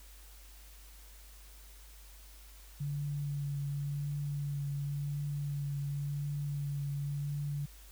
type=tone with vibrato; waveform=sine; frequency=143.2 Hz; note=D3; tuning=43 cents flat; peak=-33 dBFS; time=2.8-7.66 s; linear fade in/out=10 ms; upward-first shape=triangle; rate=0.92 Hz; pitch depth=22 cents each way; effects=added 50 Hz sine -52 dBFS peak until 7.91 s + white hiss -58 dBFS RMS until 7.91 s